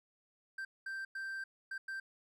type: tone bursts at uneven times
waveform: triangle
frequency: 1568 Hz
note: G6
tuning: in tune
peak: -37 dBFS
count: 5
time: 0.58-0.65 / 0.86-1.05 / 1.15-1.44 / 1.71-1.78 / 1.88-2 s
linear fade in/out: 5 ms
effects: none

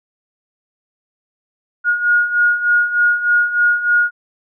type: beating tone pair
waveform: sine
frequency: 1435 / 1438.3 Hz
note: F6 / F#6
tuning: +47 / -49 cents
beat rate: 3.3 Hz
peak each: -18 / -13 dBFS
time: 1.84-4.11 s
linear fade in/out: 50 ms
effects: none

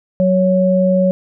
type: tone pair together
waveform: sine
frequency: 186.05 / 556 Hz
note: F#3 / C#5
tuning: +10 / +5 cents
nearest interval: octave + perfect fifth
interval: 1895 cents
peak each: -13 dBFS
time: 0.2-1.11 s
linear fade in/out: 0 ms
effects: none

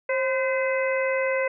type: harmonic tone with a mistuned harmonic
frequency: 511 Hz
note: C5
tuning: 41 cents flat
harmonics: 1 / 2 / 3 / 4 / 5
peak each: -23 / -33 / -33 / -29 / -35 dBFS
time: 0.09-1.48 s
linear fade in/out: 5 ms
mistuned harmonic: 1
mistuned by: +66 cents
effects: none

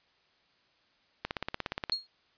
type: click train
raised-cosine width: 0.3 ms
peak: -16 dBFS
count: 12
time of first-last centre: 1.25-1.897 s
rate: 17 Hz
type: tone with exponential decay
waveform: sine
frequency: 4284 Hz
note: C8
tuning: 40 cents sharp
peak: -23 dBFS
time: 1.92-2.07 s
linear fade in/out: 1 ms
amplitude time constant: 32 ms
effects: white hiss -68 dBFS RMS until 2.37 s + resampled to 11025 Hz

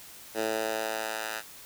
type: tone with high-pass filter sweep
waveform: 10% pulse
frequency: 110 Hz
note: A2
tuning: in tune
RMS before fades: -32 dBFS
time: 0.34-1.43 s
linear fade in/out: 50 ms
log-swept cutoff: 390 to 1200 Hz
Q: 1.2
effects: white hiss -48 dBFS RMS until 1.65 s

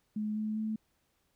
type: tone with pitch steps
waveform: sine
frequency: 212.7 / 215.2 / 217.7 Hz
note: G#3 / A3 / A3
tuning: +42 / -38 / -18 cents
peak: -31 dBFS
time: 0.16-0.76 s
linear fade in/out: 5 ms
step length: 200 ms
effects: pink hiss -75 dBFS RMS until 1.35 s

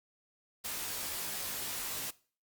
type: noise with comb filter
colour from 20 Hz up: white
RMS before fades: -38 dBFS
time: 0.64-2.11 s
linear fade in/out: 10 ms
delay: 17 ms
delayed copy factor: -0.8
effects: noise-tail reverb RT60 0.4 s tail -20 dB re dry + Opus 48 kbps

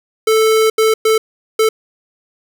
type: tone bursts at uneven times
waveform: square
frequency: 440 Hz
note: A4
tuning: in tune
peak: -10 dBFS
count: 4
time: 0.27-0.7 / 0.78-0.94 / 1.05-1.18 / 1.59-1.69 s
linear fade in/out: 5 ms
effects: none

